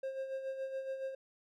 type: tone with tremolo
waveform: triangle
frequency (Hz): 533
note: C5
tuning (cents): +32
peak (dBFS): -33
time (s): 0.03-1.15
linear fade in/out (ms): 5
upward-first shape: sine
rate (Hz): 7.1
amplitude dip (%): 55
effects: none